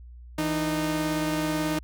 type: tone pair together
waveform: sawtooth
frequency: 162.6 / 306.9 Hz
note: E3 / D#4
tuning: -23 / -24 cents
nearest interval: major seventh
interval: 1099 cents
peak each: -27 / -22 dBFS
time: 0.38-1.79 s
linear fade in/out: 5 ms
effects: added 60 Hz sine -42 dBFS peak until 1.83 s